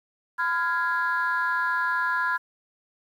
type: chord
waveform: sine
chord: F diminished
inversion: second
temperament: equal with one note detuned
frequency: 1010.9 / 1396.9 / 1661.2 Hz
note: Cb6 / F6 / Ab6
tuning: +40 / 0 / 0 cents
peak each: -26 dBFS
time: 0.38-2.38 s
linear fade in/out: 20 ms
effects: tanh soft clip ceiling -16 dBFS + 9-bit